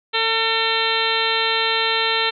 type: harmonic tone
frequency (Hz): 450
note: A4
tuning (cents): +39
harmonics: 1 / 2 / 3 / 4 / 5 / 6 / 7 / 8 / 9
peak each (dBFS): -26 / -26 / -26 / -26 / -26 / -26 / -26 / -26 / -26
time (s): 0.13-2.31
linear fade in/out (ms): 20
effects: none